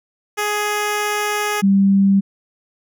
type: tone pair in turn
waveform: 10% pulse / sine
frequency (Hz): 417.3 / 196.37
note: G#4 / G3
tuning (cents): +8 / +3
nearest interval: octave + minor second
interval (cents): 1305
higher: first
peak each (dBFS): -10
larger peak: neither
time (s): 0.37-1.62 / 1.62-2.21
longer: first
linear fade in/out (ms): 20
effects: none